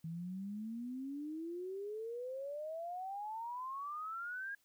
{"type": "exponential sweep", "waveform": "sine", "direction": "up", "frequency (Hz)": [160, 1647], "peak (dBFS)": -40, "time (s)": [0.04, 4.55], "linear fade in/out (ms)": 5, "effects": ["white hiss -75 dBFS RMS until 4.64 s"]}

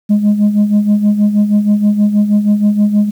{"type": "tone with tremolo", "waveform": "sine", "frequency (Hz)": 207.7, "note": "G#3", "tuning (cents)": 0, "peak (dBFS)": -3, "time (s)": [0.09, 3.11], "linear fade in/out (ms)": 20, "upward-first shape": "sine", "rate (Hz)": 6.3, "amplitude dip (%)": 70, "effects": ["tanh soft clip ceiling -5 dBFS", "7-bit"]}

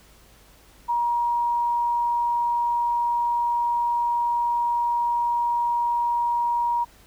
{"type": "tone", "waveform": "sine", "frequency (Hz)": 950, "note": "A#5", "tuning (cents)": 33, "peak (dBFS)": -20, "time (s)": [0.88, 6.85], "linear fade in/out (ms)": 20, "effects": ["added 50 Hz sine -55 dBFS peak until 7.06 s", "pink hiss -54 dBFS RMS until 7.06 s"]}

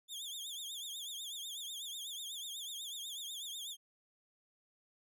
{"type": "tone with vibrato", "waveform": "sawtooth", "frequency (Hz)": 3443, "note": "A7", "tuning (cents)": -38, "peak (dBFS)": -39, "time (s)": [0.08, 3.77], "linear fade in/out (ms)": 50, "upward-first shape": "triangle", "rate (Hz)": 8.1, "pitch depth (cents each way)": 160, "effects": []}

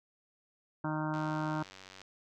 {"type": "harmonic tone", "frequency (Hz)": 154.5, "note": "D#3", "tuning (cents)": -12, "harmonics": [1, 2, 4, 5, 6, 7, 8, 9, 10], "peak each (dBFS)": [-36, -36, -42, -45, -40, -45, -47, -44, -48], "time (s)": [0.84, 1.63], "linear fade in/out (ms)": 5}
{"type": "click train", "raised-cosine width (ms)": 0.2, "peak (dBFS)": -32, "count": 84, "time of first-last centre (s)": [1.14, 2.016], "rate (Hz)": 94.7}
{"effects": []}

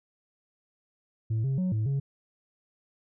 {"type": "tone with pitch steps", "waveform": "sine", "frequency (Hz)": [111, 134.6, 184.2, 108.6, 138.1], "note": ["A2", "C3", "F#3", "A2", "C#3"], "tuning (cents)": [16, 49, -7, -22, -6], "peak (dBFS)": -22, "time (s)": [1.3, 2], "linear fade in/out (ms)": 10, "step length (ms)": 140, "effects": ["tanh soft clip ceiling -24 dBFS"]}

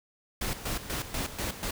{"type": "noise with tremolo", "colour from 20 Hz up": "pink", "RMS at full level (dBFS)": -32, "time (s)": [0.41, 1.71], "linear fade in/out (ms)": 5, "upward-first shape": "square", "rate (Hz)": 4.1, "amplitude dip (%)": 70, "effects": []}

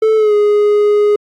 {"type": "tone with pitch glide", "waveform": "triangle", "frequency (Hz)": [438.4, 415.7], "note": ["A4", "G#4"], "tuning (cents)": [-6, 2], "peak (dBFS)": -6, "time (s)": [0.02, 1.16], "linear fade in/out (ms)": 5, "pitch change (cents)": -92, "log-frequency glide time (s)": [0.16, 0.34], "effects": ["AAC 64 kbps"]}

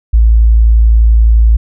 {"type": "tone", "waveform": "sine", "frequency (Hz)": 55.8, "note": "A1", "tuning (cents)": 25, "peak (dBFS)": -3, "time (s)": [0.13, 1.57], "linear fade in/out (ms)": 10, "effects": []}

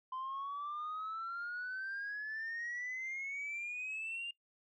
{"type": "exponential sweep", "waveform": "sine", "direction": "up", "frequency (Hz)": [1028, 2816], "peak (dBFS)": -37, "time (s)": [0.12, 4.31], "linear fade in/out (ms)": 5, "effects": ["noise-tail reverb RT60 0.1 s tail -22 dB re dry", "tanh soft clip ceiling -36 dBFS"]}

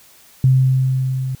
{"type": "tone with level ramp", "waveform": "sine", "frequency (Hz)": 130.81, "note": "C3", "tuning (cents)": 0, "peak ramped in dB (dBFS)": [-8, -20], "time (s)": [0.44, 1.35], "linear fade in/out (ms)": 2, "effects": ["white hiss -48 dBFS RMS until 1.4 s"]}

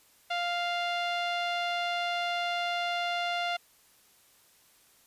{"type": "tone with low-pass filter", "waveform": "sawtooth", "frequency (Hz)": 698.5, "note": "F5", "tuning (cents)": 0, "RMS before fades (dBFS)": -31, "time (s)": [0.3, 3.57], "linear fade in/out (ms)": 10, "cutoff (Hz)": 3400, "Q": 2, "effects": ["white hiss -62 dBFS RMS until 5.06 s", "resampled to 32000 Hz"]}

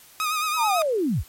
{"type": "tone with vibrato", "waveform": "sawtooth", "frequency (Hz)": 1244.5, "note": "D#6", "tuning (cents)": 0, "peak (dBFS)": -19, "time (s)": [0.2, 0.82], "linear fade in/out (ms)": 0, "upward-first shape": "sine", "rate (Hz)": 9.1, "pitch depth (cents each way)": 52}
{"type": "linear sweep", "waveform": "sine", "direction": "down", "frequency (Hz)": [1000, 34.65], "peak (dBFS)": -20, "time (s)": [0.56, 1.24], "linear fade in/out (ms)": 50}
{"effects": ["white hiss -50 dBFS RMS until 1.28 s", "MP3 64 kbps"]}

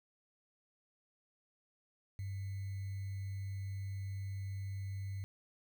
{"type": "tone with sample-and-hold", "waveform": "sine", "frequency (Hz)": 97.6, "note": "G2", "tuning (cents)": -7, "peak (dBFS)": -38, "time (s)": [2.19, 5.24], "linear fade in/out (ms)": 0, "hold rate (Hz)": 2100, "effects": []}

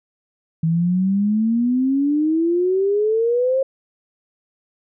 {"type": "exponential sweep", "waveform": "sine", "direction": "up", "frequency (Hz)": [159.9, 540], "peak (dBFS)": -15, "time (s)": [0.63, 3.63], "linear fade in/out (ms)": 5, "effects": []}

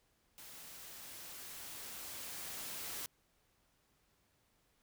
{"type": "noise with level ramp", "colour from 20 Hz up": "white", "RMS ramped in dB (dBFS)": [-53, -43], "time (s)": [0.38, 3.06], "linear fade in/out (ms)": 0, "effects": ["pink hiss -75 dBFS RMS until 4.82 s"]}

